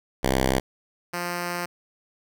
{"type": "tone pair in turn", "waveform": "5% pulse", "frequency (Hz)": [65.41, 175.28], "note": ["C2", "F3"], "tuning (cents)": [0, 7], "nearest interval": "octave + perfect fourth", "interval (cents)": 1707, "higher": "second", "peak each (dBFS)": [-9, -16], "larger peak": "first", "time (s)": [[0.23, 0.6], [1.13, 1.66]], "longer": "second", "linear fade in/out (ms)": 10, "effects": []}